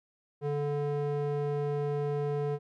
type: tone with band-pass filter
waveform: square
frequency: 145.3 Hz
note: D3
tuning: 18 cents flat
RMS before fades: -31 dBFS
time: 0.41-2.59 s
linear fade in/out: 50 ms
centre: 390 Hz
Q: 1.5
effects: none